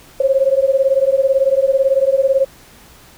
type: beating tone pair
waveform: sine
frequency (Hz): 530 / 548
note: C5 / C#5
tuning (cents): +22 / -20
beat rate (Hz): 18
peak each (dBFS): -14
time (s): 0.2-2.45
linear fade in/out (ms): 5
effects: pink hiss -44 dBFS RMS until 3.17 s